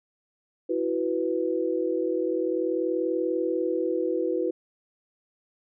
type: chord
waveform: sine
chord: E suspended second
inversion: none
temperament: equal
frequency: 329.6 / 370 / 493.9 Hz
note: E4 / F#4 / B4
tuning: 0 / 0 / 0 cents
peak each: -28 dBFS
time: 0.69-4.51 s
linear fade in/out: 10 ms
effects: none